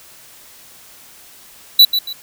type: tone with echo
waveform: square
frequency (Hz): 3951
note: B7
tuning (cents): 0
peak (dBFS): -4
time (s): 1.79-1.85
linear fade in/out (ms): 5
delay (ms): 140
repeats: 2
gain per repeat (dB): -10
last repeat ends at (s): 2.13
effects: white hiss -43 dBFS RMS until 2.22 s